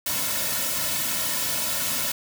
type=noise with comb filter; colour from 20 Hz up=white; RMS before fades=-26 dBFS; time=0.06-2.12 s; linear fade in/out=5 ms; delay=2.5 ms; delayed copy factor=-0.8; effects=none